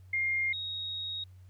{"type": "tone pair in turn", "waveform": "sine", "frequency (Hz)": [2120, 3767], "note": ["C7", "A#7"], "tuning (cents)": [22, 17], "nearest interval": "minor seventh", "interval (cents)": 995, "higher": "second", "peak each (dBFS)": [-27, -34], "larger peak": "first", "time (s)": [[0.13, 0.53], [0.53, 1.24]], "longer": "second", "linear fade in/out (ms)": 5, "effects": ["added 92 Hz sine -50 dBFS peak until 1.49 s", "pink hiss -71 dBFS RMS until 1.49 s"]}